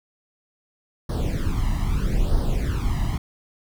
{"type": "noise with flanger", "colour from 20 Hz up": "brown", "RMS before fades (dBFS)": -22, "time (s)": [1.09, 3.18], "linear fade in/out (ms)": 5, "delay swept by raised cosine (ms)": [0.2, 1.03], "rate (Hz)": 0.78, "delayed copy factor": 0.85, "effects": []}